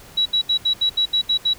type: tone bursts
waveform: sine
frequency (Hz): 3900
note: B7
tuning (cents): -23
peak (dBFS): -15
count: 9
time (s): 0.17-1.537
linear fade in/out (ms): 10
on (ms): 87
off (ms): 73
effects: pink hiss -44 dBFS RMS until 1.58 s